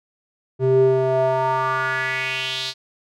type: tone with band-pass filter sweep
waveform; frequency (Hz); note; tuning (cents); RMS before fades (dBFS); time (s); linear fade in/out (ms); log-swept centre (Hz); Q
square; 130.81; C3; 0; -20; 0.59-2.74; 50; 300 to 4300; 3.8
effects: none